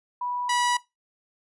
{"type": "tone pair in turn", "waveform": ["sine", "sawtooth"], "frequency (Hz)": [981, 974.8], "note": ["B5", "B5"], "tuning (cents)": [-12, -23], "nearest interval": "unison", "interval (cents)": 11, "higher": "first", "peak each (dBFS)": [-27, -18], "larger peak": "second", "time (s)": [[0.21, 0.49], [0.49, 0.77]], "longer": "neither", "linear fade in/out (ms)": 5, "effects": ["noise-tail reverb RT60 0.2 s tail -20 dB re dry", "resampled to 24000 Hz"]}